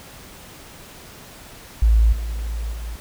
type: tone with level steps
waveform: sine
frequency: 55.5 Hz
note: A1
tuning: 16 cents sharp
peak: -11 / -23 / -27 dBFS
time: 1.82-2.96 s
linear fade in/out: 5 ms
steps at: 2.12 / 2.72 s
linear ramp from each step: 10 ms
effects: pink hiss -42 dBFS RMS until 3 s